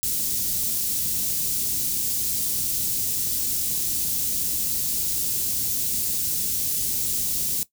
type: band-stop noise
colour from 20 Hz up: white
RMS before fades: -25 dBFS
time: 0.03-7.63 s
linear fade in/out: 0 ms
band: 250 to 5700 Hz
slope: 12 dB/octave
effects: noise-tail reverb RT60 0.1 s tail -17 dB re dry